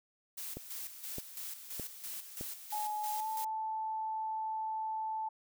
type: noise with tremolo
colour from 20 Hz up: blue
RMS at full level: -42 dBFS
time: 0.37-3.45 s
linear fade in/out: 10 ms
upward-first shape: square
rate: 3 Hz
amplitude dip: 60%
type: click train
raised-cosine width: 2 ms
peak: -28 dBFS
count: 4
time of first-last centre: 0.57-2.41 s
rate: 1.63 Hz
type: tone with pitch glide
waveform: sine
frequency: 846 to 876.8 Hz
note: G#5 to A5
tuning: +32 to -6 cents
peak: -34 dBFS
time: 2.72-5.29 s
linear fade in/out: 10 ms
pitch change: +62 cents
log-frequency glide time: 3.12-3.28 s
effects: none